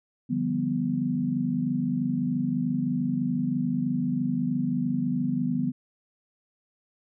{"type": "chord", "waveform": "sine", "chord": "G dominant seventh", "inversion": "second", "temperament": "equal with one note detuned", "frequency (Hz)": [146.83, 172.81, 196, 246.9], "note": ["D3", "F3", "G3", "B3"], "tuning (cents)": [0, -18, 0, 0], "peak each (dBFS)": [-32, -31, -32, -26], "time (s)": [0.29, 5.72], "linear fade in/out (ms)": 20, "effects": []}